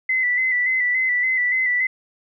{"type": "tone with vibrato", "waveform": "sine", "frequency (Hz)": 2007, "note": "B6", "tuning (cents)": 27, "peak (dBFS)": -17, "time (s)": [0.09, 1.87], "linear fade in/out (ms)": 5, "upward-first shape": "square", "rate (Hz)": 3.5, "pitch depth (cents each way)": 34, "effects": []}